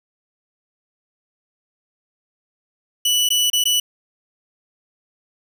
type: tone with dropouts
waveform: sawtooth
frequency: 2960 Hz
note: F#7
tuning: in tune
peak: -12 dBFS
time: 3.05-3.8 s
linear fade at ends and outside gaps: 5 ms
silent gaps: 3.29-3.303 / 3.501-3.531 / 3.64-3.654 s
effects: none